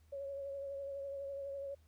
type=tone with vibrato; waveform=sine; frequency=554.4 Hz; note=C#5; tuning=in tune; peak=-40 dBFS; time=0.12-1.75 s; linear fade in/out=10 ms; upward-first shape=triangle; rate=12 Hz; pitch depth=31 cents each way; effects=added 78 Hz sine -63 dBFS peak until 1.87 s + pink hiss -75 dBFS RMS until 1.87 s